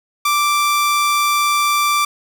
sawtooth tone, 1174 Hz, D6, 1 cent flat, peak -10 dBFS, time 0.25-2.05 s, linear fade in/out 5 ms, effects none

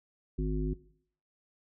harmonic tone, 51.6 Hz, G#1, 10 cents flat, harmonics 1 / 3 / 5 / 7, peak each -30 / -35 / -37 / -38 dBFS, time 0.38-0.74 s, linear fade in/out 10 ms, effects noise-tail reverb RT60 0.6 s tail -19 dB re dry

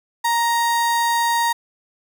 35% pulse tone, 935 Hz, A#5, 5 cents sharp, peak -15 dBFS, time 0.24-1.53 s, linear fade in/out 10 ms, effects none

